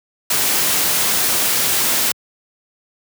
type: noise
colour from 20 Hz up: white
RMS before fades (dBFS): -17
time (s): 0.3-2.12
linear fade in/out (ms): 5
effects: high-pass 100 Hz 12 dB/octave